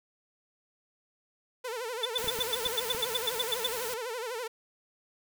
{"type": "tone with vibrato", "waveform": "sawtooth", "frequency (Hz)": 474.2, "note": "A#4", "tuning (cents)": 30, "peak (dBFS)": -30, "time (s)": [1.64, 4.48], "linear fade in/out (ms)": 10, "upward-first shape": "sine", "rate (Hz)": 12, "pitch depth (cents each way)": 140}
{"type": "tone bursts", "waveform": "triangle", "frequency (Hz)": 3500, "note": "A7", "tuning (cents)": -10, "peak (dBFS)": -24, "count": 14, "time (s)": [2.03, 3.667], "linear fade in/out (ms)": 5, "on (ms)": 25, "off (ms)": 99}
{"type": "noise", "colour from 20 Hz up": "white", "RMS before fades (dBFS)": -38, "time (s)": [2.18, 3.94], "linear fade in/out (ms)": 0}
{"type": "clicks", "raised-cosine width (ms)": 3, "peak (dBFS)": -30, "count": 5, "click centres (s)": [2.243, 2.275, 2.389, 2.663, 2.948]}
{"effects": []}